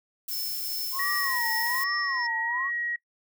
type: noise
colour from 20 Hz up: violet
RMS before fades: -33 dBFS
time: 0.28-1.84 s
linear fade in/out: 5 ms
type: tone with tremolo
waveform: sine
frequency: 5300 Hz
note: E8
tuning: 9 cents sharp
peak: -32 dBFS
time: 0.31-2.27 s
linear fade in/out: 5 ms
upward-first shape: sine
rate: 2.6 Hz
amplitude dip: 45%
type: tone with vibrato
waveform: sine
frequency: 1024 Hz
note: C6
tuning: 38 cents flat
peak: -31 dBFS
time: 0.92-2.71 s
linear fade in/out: 50 ms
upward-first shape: sine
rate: 1.2 Hz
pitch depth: 240 cents each way
type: tone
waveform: sine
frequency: 1900 Hz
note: A#6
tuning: 33 cents sharp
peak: -28 dBFS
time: 0.99-2.96 s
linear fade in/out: 5 ms
effects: noise-tail reverb RT60 0.1 s tail -20 dB re dry